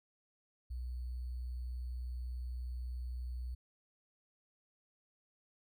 sine tone with sample-and-hold, 61.74 Hz, B1, in tune, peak -38 dBFS, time 0.7-3.55 s, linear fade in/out 10 ms, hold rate 4410 Hz, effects none

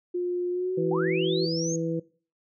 sine tone with pitch glide, 355.6 to 375 Hz, F4 to F#4, +31 to +23 cents, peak -25 dBFS, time 0.14-1.46 s, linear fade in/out 10 ms, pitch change +92 cents, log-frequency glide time 0.51-0.78 s
harmonic tone, 164.81 Hz, E3, in tune, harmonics 1 / 2 / 3, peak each -30 / -30 / -30 dBFS, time 0.77-2 s, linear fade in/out 10 ms
sine linear sweep, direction up, 698.5 to 6645 Hz, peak -31 dBFS, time 0.91-1.76 s, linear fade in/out 5 ms
effects noise-tail reverb RT60 0.4 s tail -21 dB re dry

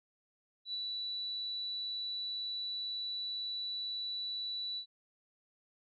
sine tone with ADSR envelope, 3951 Hz, B7, in tune, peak -34 dBFS, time 0.65-4.86 s, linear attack 89 ms, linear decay 13 ms, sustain -2 dB, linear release 84 ms, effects none

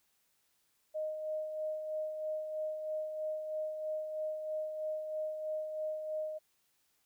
sine tone with tremolo, 620 Hz, D#5, 6 cents flat, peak -33 dBFS, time 0.94-6.39 s, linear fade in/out 20 ms, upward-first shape sine, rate 3.1 Hz, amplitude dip 45%, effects white hiss -75 dBFS RMS until 7.05 s

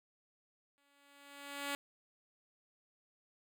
5% pulse tone with exponential growth, 283 Hz, C#4, 36 cents sharp, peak -24 dBFS, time 0.78-1.75 s, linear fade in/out 0 ms, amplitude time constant 210 ms, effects none

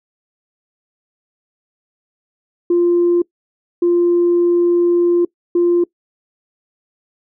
sine tone bursts at uneven times, 347.9 Hz, F4, 7 cents flat, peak -9 dBFS, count 3, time 2.7-3.22 / 3.82-5.25 / 5.55-5.84 s, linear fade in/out 5 ms, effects noise-tail reverb RT60 0.1 s tail -23 dB re dry + tanh soft clip ceiling -7 dBFS

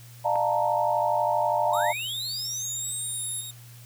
sine chord, Bb major seventh, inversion first, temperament equal with one note detuned, 602.4 / 698.5 / 880 / 932.3 Hz, D5 / F5 / A5 / Bb5, +44 / 0 / 0 / 0 cents, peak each -27 dBFS, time 0.24-1.93 s, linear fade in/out 20 ms
click, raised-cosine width 0.5 ms, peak -25 dBFS, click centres 0.357 s
sine linear sweep, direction up, 627 to 11000 Hz, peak -30 dBFS, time 1.66-3.41 s, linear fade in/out 5 ms
15% pulse tone with vibrato, 3729 Hz, A#7, in tune, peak -29 dBFS, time 1.73-3.51 s, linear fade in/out 5 ms, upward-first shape sine, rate 10 Hz, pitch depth 16 cents each way
effects added 119 Hz sine -45 dBFS peak until 3.85 s + white hiss -52 dBFS RMS until 3.85 s

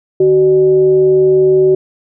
sine tone with frequency modulation, 376.9 Hz, F#4, 32 cents sharp, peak -6 dBFS, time 0.2-1.75 s, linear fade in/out 5 ms, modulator 227 Hz, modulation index 0.32, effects none

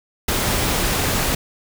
pink noise, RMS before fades -20 dBFS, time 0.28-1.35 s, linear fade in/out 5 ms, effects none

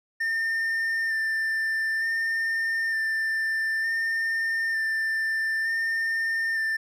triangle tone with vibrato, 1797 Hz, A6, 36 cents sharp, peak -22 dBFS, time 0.2-6.77 s, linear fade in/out 10 ms, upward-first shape square, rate 0.55 Hz, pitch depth 13 cents each way, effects none

